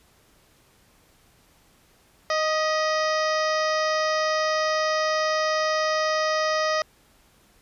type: harmonic tone with a mistuned harmonic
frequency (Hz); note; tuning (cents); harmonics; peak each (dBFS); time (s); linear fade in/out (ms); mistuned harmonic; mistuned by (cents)
622.3; D#5; 0; 1 / 2 / 3 / 4 / 5 / 6 / 7 / 8 / 9 / 10; -24 / -26 / -29 / -38 / -40 / -40 / -41 / -34 / -38 / -44; 2.3-6.82; 2; 3; +45
effects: pink hiss -59 dBFS RMS until 7.61 s + resampled to 32000 Hz